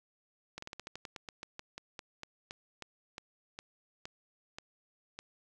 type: slowing click train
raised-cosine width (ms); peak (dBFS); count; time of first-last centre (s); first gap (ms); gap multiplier
0.2; -25; 22; 0.58-5.19; 44; 1.14
effects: none